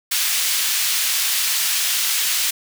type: high-pass noise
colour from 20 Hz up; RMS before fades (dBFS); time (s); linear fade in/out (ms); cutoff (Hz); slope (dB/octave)
pink; -20; 0.11-2.51; 10; 2700; 12
effects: none